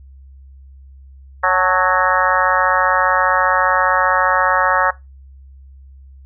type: harmonic tone with a mistuned harmonic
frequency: 185 Hz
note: F#3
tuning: in tune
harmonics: 3 / 4 / 5 / 6 / 7 / 8 / 9 / 10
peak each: -21 / -22 / -19 / -18 / -19 / -23 / -20 / -23 dBFS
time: 1.43-4.91 s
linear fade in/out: 10 ms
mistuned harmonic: 5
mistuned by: -54 cents
effects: noise-tail reverb RT60 0.2 s tail -19 dB re dry + added 67 Hz sine -38 dBFS peak until 6.25 s